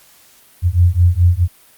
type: beating tone pair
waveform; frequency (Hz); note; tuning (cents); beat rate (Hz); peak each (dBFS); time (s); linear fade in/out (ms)
sine; 85.8 / 90.5; F2 / F#2; -30 / -38; 4.7; -12; 0.62-1.48; 50
effects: white hiss -48 dBFS RMS until 1.77 s + Opus 48 kbps